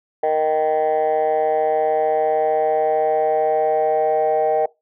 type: chord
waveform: sine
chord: Eb major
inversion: second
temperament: just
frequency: 466.7 / 622.3 / 777.8 Hz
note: Bb4 / Eb5 / G5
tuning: +2 / 0 / -14 cents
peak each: -18 dBFS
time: 0.23-4.66 s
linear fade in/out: 5 ms
effects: noise-tail reverb RT60 0.2 s tail -21 dB re dry + tanh soft clip ceiling -11 dBFS